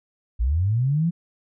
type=linear sweep; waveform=sine; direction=up; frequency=51.91 to 175.2 Hz; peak=-18 dBFS; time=0.39-1.11 s; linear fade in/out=20 ms; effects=none